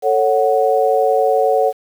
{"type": "chord", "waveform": "sine", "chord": "F# minor", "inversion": "first", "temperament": "just", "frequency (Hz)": [444, 555, 740], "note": ["A4", "C#5", "F#5"], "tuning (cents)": [16, 2, 0], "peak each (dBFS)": -16, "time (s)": [0.02, 1.73], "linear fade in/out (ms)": 50, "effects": ["7-bit"]}